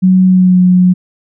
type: tone with pitch glide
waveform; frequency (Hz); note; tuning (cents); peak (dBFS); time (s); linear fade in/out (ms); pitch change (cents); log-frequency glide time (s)
sine; 185.8 to 181.66; F#3 to F#3; +7 to -32; -4; 0.02-0.94; 20; -39; 0.26-0.6
effects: none